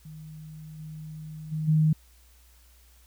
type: tone with level steps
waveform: sine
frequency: 155.56 Hz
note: D#3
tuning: in tune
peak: -40 / -37 / -27 / -18 dBFS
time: 0.05-1.93 s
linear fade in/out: 5 ms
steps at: 0.78 / 1.51 / 1.67 s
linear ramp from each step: 20 ms
effects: added 60 Hz sine -55 dBFS peak until 3.06 s + white hiss -61 dBFS RMS until 3.06 s